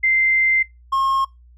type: tone pair in turn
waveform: sine / triangle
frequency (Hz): 2083 / 1077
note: C7 / C6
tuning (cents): -8 / +50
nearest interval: major seventh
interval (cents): 1142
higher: first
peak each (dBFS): -14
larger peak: neither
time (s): 0.03-0.63 / 0.92-1.25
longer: first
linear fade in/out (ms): 10
effects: noise-tail reverb RT60 0.2 s tail -21 dB re dry + added 60 Hz sine -45 dBFS peak until 1.57 s